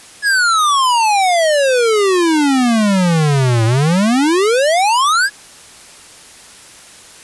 square exponential two-way sweep, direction down then up, 1707 to 110 to 1707 Hz, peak -11 dBFS, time 0.22-5.3 s, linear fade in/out 50 ms, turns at 3.65 s, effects white hiss -39 dBFS RMS until 7.23 s + resampled to 24000 Hz

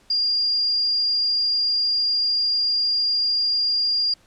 sine tone, 4809 Hz, D8, 40 cents sharp, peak -18 dBFS, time 0.1-4.14 s, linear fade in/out 5 ms, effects pink hiss -57 dBFS RMS until 4.26 s + low-pass 9000 Hz 12 dB/octave

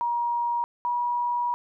sine tone pair in turn, 950 / 964.4 Hz, A#5 / B5, +33 / -41 cents, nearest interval unison, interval 26 cents, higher second, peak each -23 dBFS, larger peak neither, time 0.01-0.64 / 0.85-1.54 s, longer second, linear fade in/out 0 ms, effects none

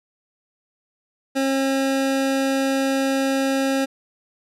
25% pulse tone, 270 Hz, C#4, 45 cents flat, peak -15 dBFS, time 1.35-3.86 s, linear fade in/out 20 ms, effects low-pass 11000 Hz 12 dB/octave

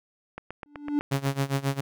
click train, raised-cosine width 0.5 ms, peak -21 dBFS, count 8, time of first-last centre 0.38-1.262 s, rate 7.94 Hz
triangle tone with exponential growth, 292.1 Hz, D4, 9 cents flat, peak -17 dBFS, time 0.66-0.99 s, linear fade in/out 0 ms, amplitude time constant 71 ms
sawtooth tone with tremolo, 137.7 Hz, C#3, 11 cents flat, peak -18 dBFS, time 1.11-1.81 s, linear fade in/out 10 ms, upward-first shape sine, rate 7.4 Hz, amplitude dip 90%
effects none

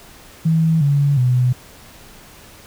sine tone with pitch steps, 161.7 / 142.4 / 125.41 Hz, E3 / C#3 / B2, -33 / +47 / +27 cents, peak -12 dBFS, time 0.45-1.53 s, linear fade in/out 10 ms, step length 360 ms, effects pink hiss -43 dBFS RMS until 2.66 s

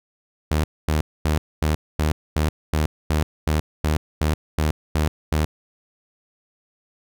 sawtooth tone bursts, 76.9 Hz, D#2, 20 cents flat, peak -14 dBFS, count 14, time 0.51-5.45 s, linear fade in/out 0 ms, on 130 ms, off 240 ms, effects none

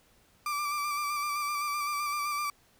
35% pulse tone with vibrato, 1174.7 Hz, D6, in tune, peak -28 dBFS, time 0.46-2.5 s, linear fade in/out 2 ms, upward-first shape square, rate 7.8 Hz, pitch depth 25 cents each way, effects pink hiss -64 dBFS RMS until 2.79 s

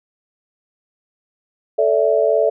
sine chord, A suspended fourth, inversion none, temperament equal with one note detuned, 440 / 575.9 / 659.3 Hz, A4 / D5 / E5, 0 / -34 / 0 cents, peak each -17 dBFS, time 1.78-2.5 s, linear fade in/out 10 ms, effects none

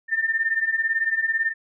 sine beating tone pair, 1787 / 1805 Hz, A6 / A6, +26 / +44 cents, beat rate 18 Hz, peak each -25 / -22 dBFS, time 0.08-1.54 s, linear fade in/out 50 ms, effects none

